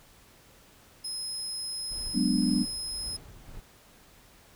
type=tone; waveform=30% pulse; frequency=5120 Hz; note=D#8; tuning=49 cents sharp; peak=-29 dBFS; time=1.04-3.17 s; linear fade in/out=10 ms
type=noise with tremolo; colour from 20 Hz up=brown; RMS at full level=-42 dBFS; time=1.9-3.61 s; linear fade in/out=20 ms; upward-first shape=triangle; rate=1.9 Hz; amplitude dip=60%
type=chord; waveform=sine; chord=G# half-diminished seventh; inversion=third; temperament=equal; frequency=185 / 207.7 / 246.9 / 293.7 Hz; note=F#3 / G#3 / B3 / D4; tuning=0 / 0 / 0 / 0 cents; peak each=-29 / -29 / -27 / -29 dBFS; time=2.13-2.66 s; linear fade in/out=50 ms
effects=pink hiss -57 dBFS RMS until 4.55 s